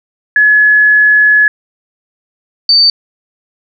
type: tone pair in turn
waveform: sine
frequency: 1700 / 4581 Hz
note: G#6 / D8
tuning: +40 / -44 cents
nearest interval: octave + perfect fourth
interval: 1716 cents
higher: second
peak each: -4 dBFS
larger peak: neither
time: 0.36-1.48 / 2.69-2.9 s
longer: first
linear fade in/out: 2 ms
effects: none